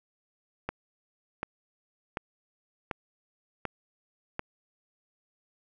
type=click train; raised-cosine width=0.5 ms; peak=-16 dBFS; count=6; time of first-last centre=0.69-4.394 s; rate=1.35 Hz; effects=none